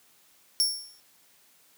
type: tone with exponential decay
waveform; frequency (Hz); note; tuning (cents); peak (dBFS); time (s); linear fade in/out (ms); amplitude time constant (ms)
sawtooth; 5470; F8; -37; -16; 0.6-1; 0; 86
effects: white hiss -61 dBFS RMS until 1.77 s + high-pass 100 Hz 12 dB/octave